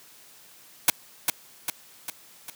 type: noise with echo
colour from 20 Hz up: white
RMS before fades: -17 dBFS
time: 0.88-0.9 s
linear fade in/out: 2 ms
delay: 400 ms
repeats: 4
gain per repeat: -5 dB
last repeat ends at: 2.5 s
effects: white hiss -52 dBFS RMS until 2.55 s + high-pass 100 Hz 12 dB/octave